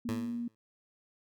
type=tone; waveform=sine; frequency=237.4 Hz; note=A#3; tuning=32 cents sharp; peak=-33 dBFS; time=0.05-0.48 s; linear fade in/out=5 ms
type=tone with exponential decay; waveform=15% pulse; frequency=110 Hz; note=A2; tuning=in tune; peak=-26 dBFS; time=0.09-0.55 s; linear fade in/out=0 ms; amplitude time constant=100 ms
effects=none